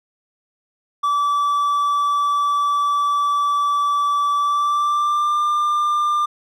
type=tone with pitch glide; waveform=triangle; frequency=1156 to 1195.4 Hz; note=D6 to D6; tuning=-28 to +30 cents; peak=-14 dBFS; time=1.03-6.26 s; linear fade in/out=10 ms; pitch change=+58 cents; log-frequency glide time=4.38-5.41 s; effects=none